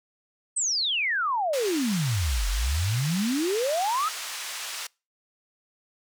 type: exponential two-way sweep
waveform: sine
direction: down then up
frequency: 8500 to 43 to 1339 Hz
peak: -23 dBFS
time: 0.56-4.09 s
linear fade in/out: 10 ms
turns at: 2.48 s
type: band-pass noise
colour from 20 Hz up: white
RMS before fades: -35 dBFS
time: 1.53-4.87 s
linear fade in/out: 5 ms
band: 920 to 6900 Hz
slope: 12 dB/octave
effects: noise-tail reverb RT60 0.3 s tail -26 dB re dry